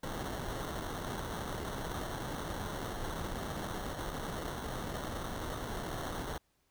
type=noise with sample-and-hold; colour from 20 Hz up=pink; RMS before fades=-39 dBFS; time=0.03-6.38 s; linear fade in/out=5 ms; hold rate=2450 Hz; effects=pink hiss -75 dBFS RMS until 6.7 s